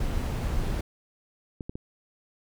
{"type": "noise", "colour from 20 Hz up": "brown", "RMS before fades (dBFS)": -28, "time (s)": [0, 0.81], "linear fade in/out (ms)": 5}
{"type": "clicks", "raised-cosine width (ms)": 3, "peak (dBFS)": -22, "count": 3, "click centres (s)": [1.608, 1.695, 1.755]}
{"effects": []}